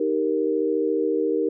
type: chord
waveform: sine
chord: Eb major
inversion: none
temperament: equal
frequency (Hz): 311.1 / 392 / 466.2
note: Eb4 / G4 / Bb4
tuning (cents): 0 / 0 / 0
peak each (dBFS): -25 / -25 / -23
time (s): 0-1.49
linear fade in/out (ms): 5
effects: none